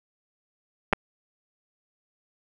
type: clicks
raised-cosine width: 0.5 ms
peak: -6 dBFS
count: 2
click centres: 0.928 / 0.933 s
effects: none